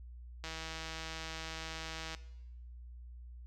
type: click train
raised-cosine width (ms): 0.2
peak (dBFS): -25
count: 276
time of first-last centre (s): 0.44-2.148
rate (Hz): 161
effects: noise-tail reverb RT60 0.9 s tail -17 dB re dry + added 60 Hz sine -47 dBFS peak until 3.46 s